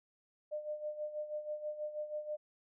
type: tone with tremolo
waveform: sine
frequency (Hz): 603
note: D5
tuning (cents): +46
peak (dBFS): -35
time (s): 0.51-2.37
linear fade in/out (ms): 20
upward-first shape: sine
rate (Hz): 6.2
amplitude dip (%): 70
effects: none